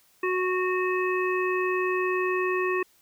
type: harmonic tone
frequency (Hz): 367.7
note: F#4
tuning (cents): -11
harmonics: 1 / 3 / 5 / 7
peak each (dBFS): -25 / -30 / -32 / -33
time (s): 0.23-2.83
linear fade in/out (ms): 5
effects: white hiss -62 dBFS RMS until 3.01 s